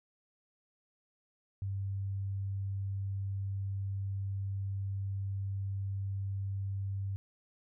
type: tone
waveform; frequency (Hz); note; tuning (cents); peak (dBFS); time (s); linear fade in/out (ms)
sine; 98; G2; 0; -33; 1.62-7.16; 0
effects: none